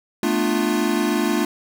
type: chord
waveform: square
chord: B half-diminished seventh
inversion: third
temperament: equal with one note detuned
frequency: 220 / 246.9 / 296.6 / 349.2 Hz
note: A3 / B3 / D4 / F4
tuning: 0 / 0 / +17 / 0 cents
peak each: -24 / -27 / -24 / -24 dBFS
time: 0.23-1.45 s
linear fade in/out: 2 ms
effects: none